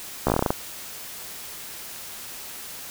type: slowing click train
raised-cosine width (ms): 1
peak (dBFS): -6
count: 10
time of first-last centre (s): 0.27-0.505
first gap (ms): 14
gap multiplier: 1.15
effects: white hiss -38 dBFS RMS until 2.9 s